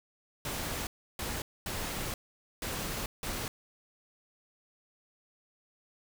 pink noise bursts at uneven times, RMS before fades -36 dBFS, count 5, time 0.45-0.87 / 1.19-1.42 / 1.66-2.14 / 2.62-3.06 / 3.23-3.48 s, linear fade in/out 2 ms, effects none

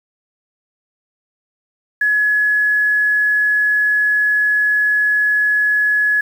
sine tone with quantisation, 1693 Hz, G#6, 33 cents sharp, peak -12 dBFS, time 2.01-6.21 s, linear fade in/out 5 ms, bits 7, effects none

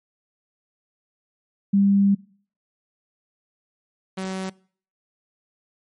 sine / sawtooth tone pair in turn, 198.8 / 189.15 Hz, G3 / F#3, +25 / +38 cents, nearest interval minor second, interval 87 cents, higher first, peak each -14 / -23 dBFS, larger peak first, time 1.73-2.15 / 4.17-4.5 s, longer first, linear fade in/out 10 ms, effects noise-tail reverb RT60 0.5 s tail -23 dB re dry + MP3 48 kbps

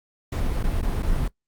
brown noise with dropouts, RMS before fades -23 dBFS, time 0.32-1.28 s, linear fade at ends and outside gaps 5 ms, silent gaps 0.63-0.638 / 0.816-0.826 / 1.024-1.028 s, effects noise-tail reverb RT60 0.1 s tail -19 dB re dry + Opus 48 kbps

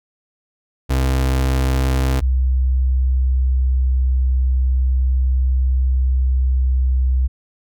35% pulse / sine tone pair in turn, 65.5 / 64.26 Hz, C2 / C2, +2 / -31 cents, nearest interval unison, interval 33 cents, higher first, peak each -13 dBFS, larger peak neither, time 0.89-2.21 / 2.21-7.28 s, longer second, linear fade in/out 20 ms, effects none

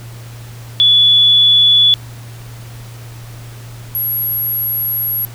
sine tone pair in turn, 3430 / 11537 Hz, A7 / F#9, -45 / -45 cents, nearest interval octave + major sixth, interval 2100 cents, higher second, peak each -6 / -15 dBFS, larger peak first, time 0.8-1.94 / 3.95-5.25 s, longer second, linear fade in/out 0 ms, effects added 117 Hz sine -30 dBFS peak until 5.34 s + pink hiss -39 dBFS RMS until 5.34 s

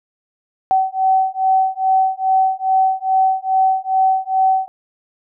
sine beating tone pair, 760 / 762.4 Hz, F#5 / G5, +46 / -48 cents, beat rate 2.4 Hz, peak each -16 dBFS, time 0.71-4.68 s, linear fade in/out 0 ms, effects none

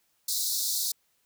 pink high-pass noise, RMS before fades -29 dBFS, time 0.28-0.92 s, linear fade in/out 5 ms, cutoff 3800 Hz, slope 96 dB/octave, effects white hiss -71 dBFS RMS until 1.25 s

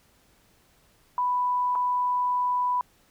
sine tone with dropouts, 990 Hz, B5, 4 cents sharp, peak -22 dBFS, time 1.18-2.81 s, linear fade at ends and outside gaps 1 ms, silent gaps 1.753-1.757 s, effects pink hiss -62 dBFS RMS until 3.1 s

